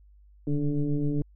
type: tone with frequency modulation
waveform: sine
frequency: 147.8 Hz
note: D3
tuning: 11 cents sharp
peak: -23 dBFS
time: 0.47-1.22 s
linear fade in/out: 2 ms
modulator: 144 Hz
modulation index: 1.4
effects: added 50 Hz sine -52 dBFS peak until 1.35 s